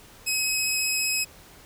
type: tone with vibrato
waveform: 15% pulse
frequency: 2551 Hz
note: D#7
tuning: 43 cents sharp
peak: -16 dBFS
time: 0.26-1.25 s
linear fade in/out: 20 ms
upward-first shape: sine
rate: 15 Hz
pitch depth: 8 cents each way
effects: pink hiss -50 dBFS RMS until 1.65 s